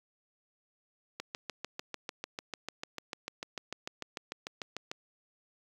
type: click train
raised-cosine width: 0.2 ms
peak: -20 dBFS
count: 26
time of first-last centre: 1.2-4.915 s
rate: 6.73 Hz
effects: high-pass 100 Hz 12 dB/octave + 8-bit